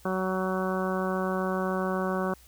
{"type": "harmonic tone", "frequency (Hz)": 187.2, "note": "F#3", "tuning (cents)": 20, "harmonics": [1, 2, 3, 4, 5, 6, 7, 8], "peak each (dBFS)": [-30, -32, -33, -37, -39, -35, -40, -38], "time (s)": [0.05, 2.34], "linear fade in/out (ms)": 5, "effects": ["added 60 Hz sine -55 dBFS peak until 2.47 s", "white hiss -57 dBFS RMS until 2.47 s"]}